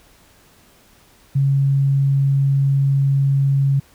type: tone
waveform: sine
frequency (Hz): 137.9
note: C#3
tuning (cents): -9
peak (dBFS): -13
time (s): 1.35-3.8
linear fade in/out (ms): 10
effects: pink hiss -52 dBFS RMS until 3.94 s